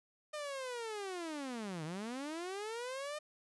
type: linear two-way sweep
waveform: sawtooth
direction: down then up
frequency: 612 to 149.7 to 612 Hz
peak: -36 dBFS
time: 0.33-3.19 s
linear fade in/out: 10 ms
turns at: 1.84 s
effects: resampled to 24000 Hz